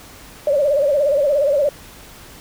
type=tone with vibrato; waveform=sine; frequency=572 Hz; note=D5; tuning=46 cents flat; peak=-13 dBFS; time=0.47-1.69 s; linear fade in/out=2 ms; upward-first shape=sine; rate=17 Hz; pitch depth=100 cents each way; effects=pink hiss -41 dBFS RMS until 2.4 s